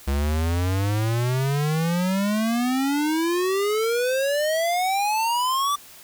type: exponential sweep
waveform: square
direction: up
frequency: 67.9 to 1174.7 Hz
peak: -21 dBFS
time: 0.07-5.76 s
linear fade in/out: 10 ms
effects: white hiss -46 dBFS RMS until 6.03 s